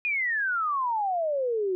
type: exponential sweep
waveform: sine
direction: down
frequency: 2489 to 360 Hz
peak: -24 dBFS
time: 0.05-1.75 s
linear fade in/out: 0 ms
effects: none